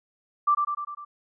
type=tone with echo; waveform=sine; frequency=1174.7 Hz; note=D6; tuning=in tune; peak=-17 dBFS; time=0.47-0.55 s; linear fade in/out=10 ms; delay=100 ms; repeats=5; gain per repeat=-4 dB; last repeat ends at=1.05 s; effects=none